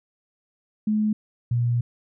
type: tone pair in turn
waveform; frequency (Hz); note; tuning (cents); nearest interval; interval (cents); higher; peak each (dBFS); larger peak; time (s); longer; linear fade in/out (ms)
sine; 213.5 / 119.82; G#3 / A#2; +48 / +48; minor seventh; 1000; first; -19; neither; 0.87-1.13 / 1.51-1.81; second; 5
effects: none